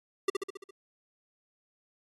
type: tone with echo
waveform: square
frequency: 392 Hz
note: G4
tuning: in tune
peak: -24 dBFS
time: 0.28-0.3 s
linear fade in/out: 5 ms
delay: 68 ms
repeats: 6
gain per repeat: -4 dB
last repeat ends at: 0.708 s
effects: AAC 32 kbps